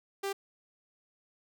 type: tone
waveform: sawtooth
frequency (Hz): 394.4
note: G4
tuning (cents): +11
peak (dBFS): -28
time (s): 0.23-0.33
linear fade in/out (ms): 10
effects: none